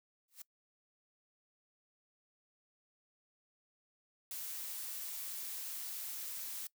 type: noise with exponential growth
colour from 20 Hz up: blue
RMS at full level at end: -44 dBFS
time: 0.28-0.42 s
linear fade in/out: 5 ms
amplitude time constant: 29 ms
type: noise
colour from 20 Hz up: blue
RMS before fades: -43 dBFS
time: 4.31-6.67 s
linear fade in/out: 2 ms
effects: noise-tail reverb RT60 0.1 s tail -21 dB re dry